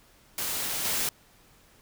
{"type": "noise with level steps", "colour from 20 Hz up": "white", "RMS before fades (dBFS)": [-31, -28], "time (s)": [0.38, 1.09], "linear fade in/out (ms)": 2, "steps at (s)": 0.84, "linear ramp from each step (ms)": 10, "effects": ["pink hiss -59 dBFS RMS until 1.81 s"]}